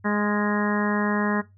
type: harmonic tone with a mistuned harmonic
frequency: 207.7 Hz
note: G#3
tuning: in tune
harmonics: 1 / 2 / 3 / 4 / 5 / 6 / 7 / 8 / 9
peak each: -23 / -30 / -33 / -34 / -31 / -36 / -35 / -31 / -33 dBFS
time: 0.04-1.42 s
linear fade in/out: 20 ms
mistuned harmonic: 7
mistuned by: -24 cents
effects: noise-tail reverb RT60 0.2 s tail -18 dB re dry + added 97 Hz sine -51 dBFS peak until 1.57 s